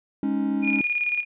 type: chord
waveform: triangle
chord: Ab suspended fourth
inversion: none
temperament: just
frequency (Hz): 207.7 / 276.9 / 311.5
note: Ab3 / Db4 / Eb4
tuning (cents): 0 / -2 / +2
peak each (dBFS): -25 / -22 / -28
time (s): 0.23-0.81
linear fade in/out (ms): 2
type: tone with tremolo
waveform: sine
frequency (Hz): 2439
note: D#7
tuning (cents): -35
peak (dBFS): -20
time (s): 0.62-1.25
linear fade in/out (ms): 50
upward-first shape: square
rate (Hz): 18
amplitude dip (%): 50
effects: resampled to 8000 Hz